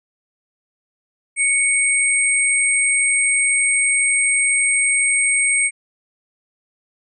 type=tone pair together; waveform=sine; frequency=2227 / 8489 Hz; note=C#7 / C9; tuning=+7 / +24 cents; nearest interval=octave + major seventh; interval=2317 cents; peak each=-17 dBFS; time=1.36-5.71 s; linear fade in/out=50 ms; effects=none